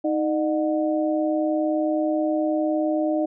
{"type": "tone cluster", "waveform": "sine", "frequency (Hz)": [313.3, 606, 735], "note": ["D#4", "D#5", "F#5"], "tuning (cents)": [12, -46, -12], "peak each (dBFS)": [-22, -24, -31], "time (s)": [0.04, 3.26], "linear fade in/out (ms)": 10, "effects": []}